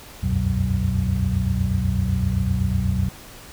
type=tone cluster; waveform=sine; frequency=66.3 / 87.3 / 95.2 / 124.1 / 187.2 Hz; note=C2 / F2 / F#2 / B2 / F#3; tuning=+23 / 0 / +50 / +9 / +20 cents; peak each=-25 dBFS; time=0.23-3.09 s; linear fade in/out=5 ms; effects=pink hiss -42 dBFS RMS until 3.52 s